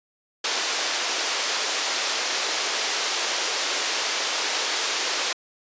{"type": "band-pass noise", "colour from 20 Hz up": "white", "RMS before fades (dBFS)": -26, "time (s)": [0.44, 5.33], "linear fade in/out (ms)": 5, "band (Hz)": [350, 6400], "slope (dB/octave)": 24, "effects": ["resampled to 16000 Hz"]}